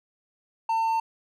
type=tone; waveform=triangle; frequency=901 Hz; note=A5; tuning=41 cents sharp; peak=-20 dBFS; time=0.69-1 s; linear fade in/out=5 ms; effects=none